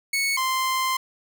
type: tone pair in turn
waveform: sawtooth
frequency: 2211 / 1043.5 Hz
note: C#7 / C6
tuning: -5 / -5 cents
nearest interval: octave + minor second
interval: 1300 cents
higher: first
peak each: -18 dBFS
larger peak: neither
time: 0.13-0.37 / 0.37-0.97 s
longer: second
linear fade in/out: 5 ms
effects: none